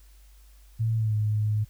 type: tone with pitch glide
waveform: sine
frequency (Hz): 112.4 to 106.46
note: A2 to G#2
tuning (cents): +37 to +43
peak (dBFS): -22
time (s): 0.79-1.65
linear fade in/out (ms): 20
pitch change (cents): -94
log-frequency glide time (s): 0.96-1.15
effects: added 50 Hz sine -50 dBFS peak until 1.69 s + white hiss -62 dBFS RMS until 1.69 s